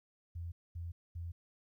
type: tone bursts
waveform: sine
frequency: 85.1 Hz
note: F2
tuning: 44 cents flat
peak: -39 dBFS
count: 3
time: 0.35-1.32 s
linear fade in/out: 10 ms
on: 170 ms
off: 230 ms
effects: 13-bit

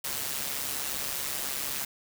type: noise with amplitude modulation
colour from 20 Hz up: white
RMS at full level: -30 dBFS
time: 0.04-1.85 s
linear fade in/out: 5 ms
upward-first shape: sine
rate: 139 Hz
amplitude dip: 65%
effects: none

